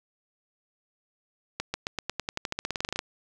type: accelerating click train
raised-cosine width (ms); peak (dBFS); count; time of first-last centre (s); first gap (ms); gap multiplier
0.2; -12; 20; 1.6-2.991; 140; 0.92
effects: none